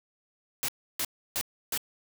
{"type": "noise bursts", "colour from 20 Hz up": "white", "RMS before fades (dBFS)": -30, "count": 4, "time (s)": [0.63, 1.776], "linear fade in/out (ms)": 0, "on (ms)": 54, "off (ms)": 310, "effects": []}